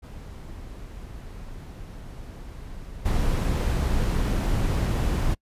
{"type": "noise with level steps", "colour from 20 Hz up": "brown", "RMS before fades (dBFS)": [-39, -23], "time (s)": [0.02, 5.35], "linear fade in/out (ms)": 20, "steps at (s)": 3.05, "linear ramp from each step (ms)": 10, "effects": ["noise-tail reverb RT60 0.1 s tail -26 dB re dry", "resampled to 32000 Hz"]}